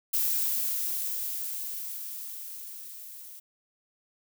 violet noise with level ramp, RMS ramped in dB -26 to -46 dBFS, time 0.13-3.4 s, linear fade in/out 10 ms, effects none

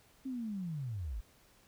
sine linear sweep, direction down, 271.1 to 43.65 Hz, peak -36 dBFS, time 0.25-1.21 s, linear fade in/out 10 ms, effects pink hiss -65 dBFS RMS until 1.67 s

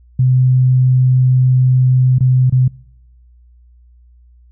sine tone with dropouts, 128.1 Hz, C3, 36 cents flat, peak -8 dBFS, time 0.19-2.68 s, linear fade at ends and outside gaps 5 ms, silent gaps 2.185-2.206 / 2.498-2.523 s, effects noise-tail reverb RT60 0.9 s tail -25 dB re dry + added 60 Hz sine -43 dBFS peak until 4.51 s

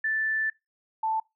sine tone pair in turn, 1760 / 882 Hz, A6 / A5, 0 / +4 cents, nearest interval octave, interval 1196 cents, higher first, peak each -24 dBFS, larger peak neither, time 0.04-0.5 / 1.03-1.2 s, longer first, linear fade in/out 5 ms, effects noise-tail reverb RT60 0.2 s tail -23 dB re dry

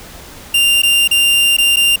45% pulse tone with dropouts, 2790 Hz, F7, 2 cents flat, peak -9 dBFS, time 0.54-1.96 s, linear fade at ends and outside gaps 5 ms, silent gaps 0.82-0.832 / 1.077-1.111 / 1.568-1.583 / 1.761-1.768 s, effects pink hiss -35 dBFS RMS until 2 s

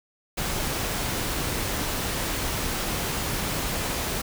pink noise, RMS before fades -28 dBFS, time 0.37-4.22 s, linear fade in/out 10 ms, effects none

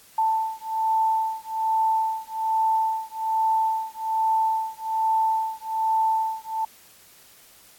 sine beating tone pair, 885 / 886.2 Hz, A5 / A5, +10 / +12 cents, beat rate 1.2 Hz, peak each -24 dBFS, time 0.18-6.65 s, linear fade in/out 5 ms, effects white hiss -52 dBFS RMS until 7.78 s + AAC 64 kbps

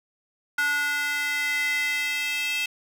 square tone with high-pass filter sweep, 291.1 Hz, D4, 15 cents flat, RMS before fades -26 dBFS, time 0.58-2.66 s, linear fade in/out 5 ms, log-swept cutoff 1500 to 2600 Hz, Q 5.1, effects none

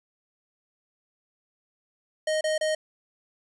square tone bursts, 622.3 Hz, D#5, in tune, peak -24 dBFS, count 3, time 2.27-2.75 s, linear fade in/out 5 ms, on 140 ms, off 30 ms, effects resampled to 24000 Hz

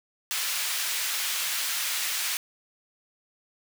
pink high-pass noise, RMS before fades -29 dBFS, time 0.31-2.37 s, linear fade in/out 0 ms, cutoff 2000 Hz, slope 12 dB/octave, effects none

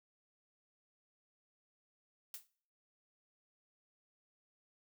blue noise with exponential decay, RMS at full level -42 dBFS, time 2.34-2.47 s, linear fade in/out 1 ms, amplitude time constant 28 ms, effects noise-tail reverb RT60 0.5 s tail -20 dB re dry

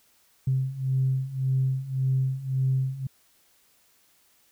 sine beating tone pair, 130.81 / 132.61 Hz, C3 / C3, 0 / +24 cents, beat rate 1.8 Hz, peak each -27 / -24 dBFS, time 0.47-3.07 s, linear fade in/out 5 ms, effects tanh soft clip ceiling -15 dBFS + white hiss -63 dBFS RMS until 4.51 s

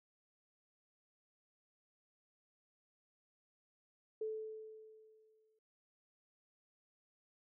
sine tone with exponential decay, 436.4 Hz, A4, 14 cents flat, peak -36 dBFS, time 4.21-5.59 s, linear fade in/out 5 ms, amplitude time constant 300 ms, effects none

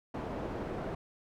white low-pass noise, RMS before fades -38 dBFS, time 0.14-0.95 s, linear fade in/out 5 ms, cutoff 580 Hz, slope 12 dB/octave, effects none

